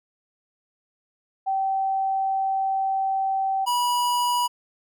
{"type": "tone pair in turn", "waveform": ["sine", "square"], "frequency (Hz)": [773, 973.9], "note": ["G5", "B5"], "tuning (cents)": [-24, -24], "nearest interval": "major third", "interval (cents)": 400, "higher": "second", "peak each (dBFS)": -21, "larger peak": "neither", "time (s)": [[1.46, 3.66], [3.66, 4.48]], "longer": "first", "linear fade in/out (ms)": 20, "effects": []}